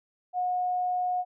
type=tone; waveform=sine; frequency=725 Hz; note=F#5; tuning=35 cents flat; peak=-25 dBFS; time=0.33-1.25 s; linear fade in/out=50 ms; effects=none